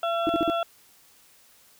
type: harmonic tone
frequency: 676 Hz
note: E5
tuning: 43 cents sharp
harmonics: 1 / 2 / 4 / 5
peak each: -25 / -29 / -40 / -37 dBFS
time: 0.03-0.63 s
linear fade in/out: 2 ms
type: tone bursts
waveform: sine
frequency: 322.7 Hz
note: E4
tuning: 37 cents flat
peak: -21 dBFS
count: 4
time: 0.27-0.499 s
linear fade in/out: 0 ms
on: 22 ms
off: 47 ms
effects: white hiss -57 dBFS RMS until 1.79 s